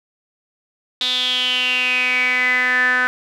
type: tone with band-pass filter sweep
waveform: sawtooth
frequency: 251.8 Hz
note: B3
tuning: 34 cents sharp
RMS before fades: -18 dBFS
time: 1.01-3.07 s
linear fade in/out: 0 ms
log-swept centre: 3700 to 1600 Hz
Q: 9.3
effects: none